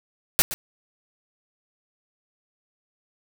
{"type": "noise with echo", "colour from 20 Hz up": "white", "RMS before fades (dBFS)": -17, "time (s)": [0.39, 0.42], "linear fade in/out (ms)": 0, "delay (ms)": 120, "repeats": 1, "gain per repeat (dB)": -13, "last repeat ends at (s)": 0.54, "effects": []}